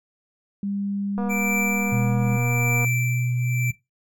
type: tone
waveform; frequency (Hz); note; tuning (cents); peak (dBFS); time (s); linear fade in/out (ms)
sine; 200; G3; +35; -24; 0.63-2.37; 2
type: click train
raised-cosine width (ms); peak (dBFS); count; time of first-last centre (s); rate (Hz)
1; -19; 401; 1.18-2.847; 240
type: tone with tremolo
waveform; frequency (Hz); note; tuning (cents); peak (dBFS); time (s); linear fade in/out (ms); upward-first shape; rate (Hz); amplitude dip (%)
square; 2338; D7; -8; -23; 1.29-3.72; 20; triangle; 0.85; 90
type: tone with pitch glide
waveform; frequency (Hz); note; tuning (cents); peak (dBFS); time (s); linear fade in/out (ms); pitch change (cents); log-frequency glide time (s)
sine; 122.5 to 123.85; B2 to B2; -14 to +5; -21; 1.92-3.71; 5; +19; 2.17-3.51
effects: noise-tail reverb RT60 0.2 s tail -18 dB re dry